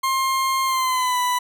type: tone with pitch glide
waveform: 40% pulse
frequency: 1062 to 990.9 Hz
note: C6 to B5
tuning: +25 to +5 cents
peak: -18 dBFS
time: 0.03-1.39 s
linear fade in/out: 10 ms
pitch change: -120 cents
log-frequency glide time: 0.65-1.18 s
effects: none